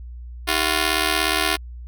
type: ring-modulated tone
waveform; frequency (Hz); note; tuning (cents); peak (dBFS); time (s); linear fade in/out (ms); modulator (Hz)
5% pulse; 354.9; F4; +28; -4; 0.47-1.57; 20; 38.5
effects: added 60 Hz sine -33 dBFS peak until 1.87 s